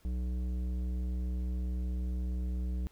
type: tone with tanh clipping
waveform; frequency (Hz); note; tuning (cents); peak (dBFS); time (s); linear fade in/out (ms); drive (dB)
sine; 61.74; B1; 0; -33; 0.05-2.87; 0; 12
effects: pink hiss -66 dBFS RMS until 2.91 s